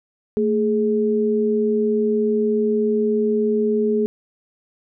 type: tone pair together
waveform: sine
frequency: 223.3 / 420 Hz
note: A3 / G#4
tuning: +26 / +19 cents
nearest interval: major seventh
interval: 1093 cents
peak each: -20 / -18 dBFS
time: 0.37-4.06 s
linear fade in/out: 0 ms
effects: none